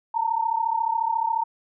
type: tone pair together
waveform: sine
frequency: 893 / 927.2 Hz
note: A5 / A#5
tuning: +25 / -10 cents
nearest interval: minor second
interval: 65 cents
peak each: -24 dBFS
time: 0.14-1.44 s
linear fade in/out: 10 ms
effects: none